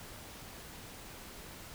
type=silence; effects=pink hiss -49 dBFS RMS until 1.74 s